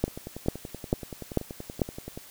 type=two click trains; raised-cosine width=2 ms; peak=-23 / -9 dBFS; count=23 / 5; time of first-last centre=0.08-2.175 / 0.04-1.818 s; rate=10.5 / 2.25 Hz; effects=white hiss -49 dBFS RMS until 2.3 s